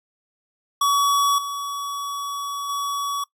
square tone with level steps, 1132 Hz, C#6, 36 cents sharp, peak -17 / -27 / -24 dBFS, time 0.81-3.24 s, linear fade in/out 5 ms, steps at 1.38 / 2.69 s, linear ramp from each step 5 ms, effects noise-tail reverb RT60 0.1 s tail -22 dB re dry + resampled to 32000 Hz

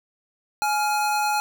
square tone pair together, 840 / 1396.9 Hz, G#5 / F6, +19 / 0 cents, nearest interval major sixth, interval 881 cents, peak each -22 / -29 dBFS, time 0.62-1.4 s, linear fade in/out 0 ms, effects none

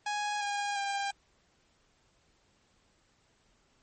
sawtooth tone with pitch steps, 830.6 / 814.4 / 798.6 Hz, G#5 / G#5 / G5, 0 / -34 / +32 cents, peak -27 dBFS, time 0.06-1.11 s, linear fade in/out 5 ms, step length 350 ms, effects pink hiss -69 dBFS RMS until 3.82 s + MP3 32 kbps

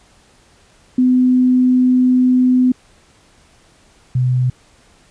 sine tone pair in turn, 252.9 / 126.45 Hz, B3 / B2, +41 / +41 cents, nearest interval octave, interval 1200 cents, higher first, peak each -9 / -12 dBFS, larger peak first, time 0.98-2.72 / 4.15-4.5 s, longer first, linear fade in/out 5 ms, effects pink hiss -51 dBFS RMS until 5.1 s + resampled to 22050 Hz

